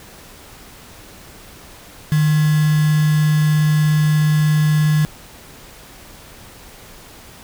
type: tone with quantisation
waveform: sine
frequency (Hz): 152.8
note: D#3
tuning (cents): -31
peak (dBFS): -12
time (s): 2.12-5.05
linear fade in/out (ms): 0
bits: 4
effects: pink hiss -41 dBFS RMS until 7.43 s